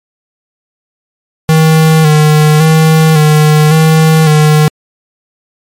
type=tone with vibrato; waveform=square; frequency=155.56 Hz; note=D#3; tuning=in tune; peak=-4 dBFS; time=1.49-4.68 s; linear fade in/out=0 ms; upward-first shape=square; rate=0.9 Hz; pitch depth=35 cents each way; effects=MP3 64 kbps